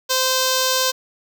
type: tone with notch filter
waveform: 5% pulse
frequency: 518 Hz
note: C5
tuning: 17 cents flat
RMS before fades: -19 dBFS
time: 0.09-0.92 s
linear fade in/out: 20 ms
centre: 2200 Hz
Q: 1.4
effects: none